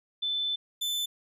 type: tone pair in turn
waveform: sine / 40% pulse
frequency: 3520 / 3520 Hz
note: A7 / A7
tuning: 0 / 0 cents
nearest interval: unison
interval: 0 cents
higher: neither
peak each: -27 dBFS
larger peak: neither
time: 0.22-0.56 / 0.81-1.06 s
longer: first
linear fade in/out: 10 ms
effects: none